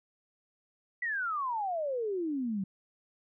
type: exponential sweep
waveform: sine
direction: down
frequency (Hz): 1986 to 185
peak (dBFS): -30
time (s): 1.02-2.64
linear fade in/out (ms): 5
effects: none